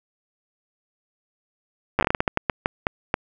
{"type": "slowing click train", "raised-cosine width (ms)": 0.5, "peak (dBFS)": -4, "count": 15, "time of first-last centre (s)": [1.99, 3.141], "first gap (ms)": 9, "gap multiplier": 1.3, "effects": []}